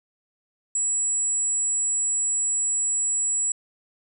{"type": "tone", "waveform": "sine", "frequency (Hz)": 7800, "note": "B8", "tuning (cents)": -23, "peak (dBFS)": -21, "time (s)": [0.75, 3.52], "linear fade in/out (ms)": 2, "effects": []}